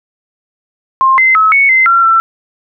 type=tone with pitch steps; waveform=sine; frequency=1059 / 2066 / 1291 / 2217 / 2067 / 1366 / 1341 Hz; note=C6 / C7 / E6 / C#7 / C7 / F6 / E6; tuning=+21 / -22 / -37 / 0 / -22 / -39 / +29 cents; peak=-5 dBFS; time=1.01-2.2 s; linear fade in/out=0 ms; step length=170 ms; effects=none

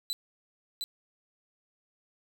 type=tone with echo; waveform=40% pulse; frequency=3997 Hz; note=B7; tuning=20 cents sharp; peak=-29 dBFS; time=0.1-0.13 s; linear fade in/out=0 ms; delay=710 ms; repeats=1; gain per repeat=-2 dB; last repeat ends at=0.84 s; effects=none

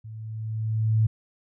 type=tone with level ramp; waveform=sine; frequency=110 Hz; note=A2; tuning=in tune; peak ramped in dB=-37 to -16 dBFS; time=0.04-1.07 s; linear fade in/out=10 ms; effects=none

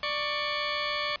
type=tone pair together; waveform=10% pulse; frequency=592 / 1117.5 Hz; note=D5 / C#6; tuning=+14 / +14 cents; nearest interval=major seventh; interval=1100 cents; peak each=-22 dBFS; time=0.03-1.16 s; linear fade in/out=2 ms; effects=pink hiss -54 dBFS RMS until 1.2 s + resampled to 11025 Hz

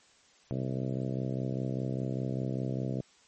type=harmonic tone; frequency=65 Hz; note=C2; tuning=11 cents flat; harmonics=2 / 3 / 4 / 5 / 6 / 7 / 8 / 9 / 10; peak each=-33 / -37 / -39 / -41 / -43 / -44 / -45 / -46 / -47 dBFS; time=0.51-3.01 s; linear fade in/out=0 ms; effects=white hiss -62 dBFS RMS until 3.27 s + MP3 32 kbps

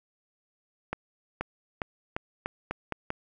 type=accelerating click train; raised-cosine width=0.5 ms; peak=-15 dBFS; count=8; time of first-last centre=0.93-3.104 s; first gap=480 ms; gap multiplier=0.85; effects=none

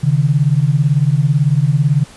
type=beating tone pair; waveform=sine; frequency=135.5 / 153.5 Hz; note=C#3 / D#3; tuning=-39 / -23 cents; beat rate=18 Hz; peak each=-13 dBFS; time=0.03-2.04 s; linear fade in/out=10 ms; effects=pink hiss -40 dBFS RMS until 2.16 s + resampled to 24000 Hz

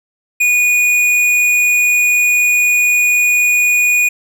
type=tone with hard clipping; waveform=triangle; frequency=2459 Hz; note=D#7; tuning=21 cents flat; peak=-11 dBFS; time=0.4-4.09 s; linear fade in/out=10 ms; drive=14 dB; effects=none

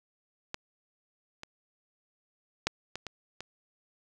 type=clicks; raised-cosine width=0.2 ms; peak=-17 / -24 / -9 / -19 / -21 / -22 dBFS; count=6; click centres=0.544 / 1.434 / 2.67 / 2.956 / 3.067 / 3.406 s; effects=none

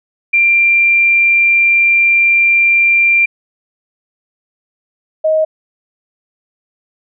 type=tone pair in turn; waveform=sine; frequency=2374 / 628.8 Hz; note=D7 / D#5; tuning=+18 / +18 cents; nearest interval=octave + major seventh; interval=2300 cents; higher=first; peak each=-7 / -9 dBFS; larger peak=first; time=0.33-3.26 / 5.24-5.45 s; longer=first; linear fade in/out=10 ms; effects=none

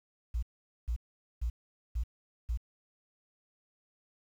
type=tone bursts; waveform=sine; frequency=58.1 Hz; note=A#1; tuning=5 cents flat; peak=-28 dBFS; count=5; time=0.34-2.575 s; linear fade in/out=10 ms; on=87 ms; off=450 ms; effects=tanh soft clip ceiling -25 dBFS + 10-bit

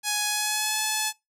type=tone with pitch glide; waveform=5% pulse; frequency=836 to 861.5 Hz; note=G#5 to A5; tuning=+11 to -37 cents; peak=-12 dBFS; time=0.03-1.13 s; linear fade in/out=50 ms; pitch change=+52 cents; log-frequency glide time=0.27-0.79 s; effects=noise-tail reverb RT60 0.2 s tail -23 dB re dry

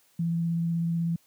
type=tone with vibrato; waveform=sine; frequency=167.8 Hz; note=E3; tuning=31 cents sharp; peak=-24 dBFS; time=0.19-1.16 s; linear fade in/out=5 ms; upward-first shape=sine; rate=16 Hz; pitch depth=12 cents each way; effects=white hiss -64 dBFS RMS until 1.26 s + high-pass 80 Hz 12 dB/octave

